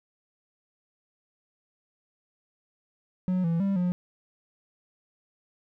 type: tone with pitch steps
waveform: triangle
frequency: 183.5 / 166.8 / 196.8 / 178.8 Hz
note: F#3 / E3 / G3 / F3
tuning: -14 / +21 / +7 / +41 cents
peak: -21 dBFS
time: 3.28-3.92 s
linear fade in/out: 0 ms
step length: 160 ms
effects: none